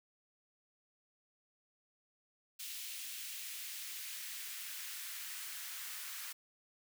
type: noise with high-pass filter sweep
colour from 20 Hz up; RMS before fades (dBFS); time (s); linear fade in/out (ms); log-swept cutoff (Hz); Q
white; -45; 2.59-6.33; 10; 2700 to 1400; 1.3
effects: none